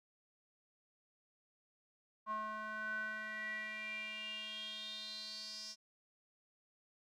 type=tone with band-pass filter sweep; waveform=square; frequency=215.4 Hz; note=A3; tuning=37 cents flat; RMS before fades=-44 dBFS; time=2.26-5.76 s; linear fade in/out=50 ms; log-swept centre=1100 to 5400 Hz; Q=7.9; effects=none